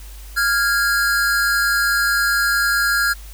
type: tone pair together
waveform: square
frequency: 1396.9 / 1645.9 Hz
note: F6 / G#6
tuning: 0 / -16 cents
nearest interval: minor third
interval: 284 cents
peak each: -19 dBFS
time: 0.36-3.14 s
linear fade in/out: 20 ms
effects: added 50 Hz sine -34 dBFS peak until 3.33 s + white hiss -44 dBFS RMS until 3.33 s